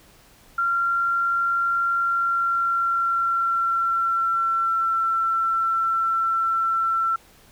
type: tone with pitch glide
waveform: sine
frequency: 1378 to 1345 Hz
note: F6 to E6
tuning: -24 to +34 cents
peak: -19 dBFS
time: 0.58-7.16 s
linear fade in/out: 5 ms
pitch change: -42 cents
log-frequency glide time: 1.95-4.97 s
effects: pink hiss -53 dBFS RMS until 7.51 s